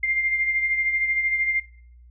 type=beating tone pair; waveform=sine; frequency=2103 / 2116 Hz; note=C7 / C7; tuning=+8 / +19 cents; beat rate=13 Hz; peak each=-21 / -30 dBFS; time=0.03-1.6 s; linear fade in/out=5 ms; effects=noise-tail reverb RT60 0.6 s tail -19 dB re dry + added 60 Hz sine -46 dBFS peak until 2.1 s